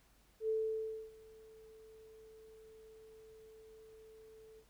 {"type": "tone with ADSR envelope", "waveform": "sine", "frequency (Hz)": 440, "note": "A4", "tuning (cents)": 0, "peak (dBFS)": -31, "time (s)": [0.4, 4.65], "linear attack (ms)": 87, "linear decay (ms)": 620, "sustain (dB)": -24, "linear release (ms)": 69, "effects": ["added 50 Hz sine -70 dBFS peak until 4.69 s", "pink hiss -70 dBFS RMS until 4.69 s"]}